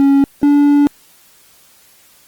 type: tone pair in turn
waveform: triangle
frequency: 277.2 / 288.3 Hz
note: C#4 / D4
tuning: 0 / -32 cents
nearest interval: minor second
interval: 68 cents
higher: second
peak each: -5 dBFS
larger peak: neither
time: 0-0.24 / 0.43-0.87 s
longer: second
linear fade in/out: 0 ms
effects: white hiss -48 dBFS RMS until 2.27 s + Opus 24 kbps